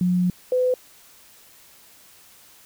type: tone pair in turn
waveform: sine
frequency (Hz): 179.7 / 504.8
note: F3 / B4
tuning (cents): +50 / +38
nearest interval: octave + tritone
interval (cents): 1788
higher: second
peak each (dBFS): -17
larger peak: neither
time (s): 0.01-0.3 / 0.52-0.74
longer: first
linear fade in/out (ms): 2
effects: white hiss -51 dBFS RMS until 2.65 s